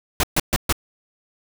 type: noise bursts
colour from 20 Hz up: pink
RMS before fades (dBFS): -18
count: 4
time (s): 0.2-0.726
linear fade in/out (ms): 2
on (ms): 34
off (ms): 130
effects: none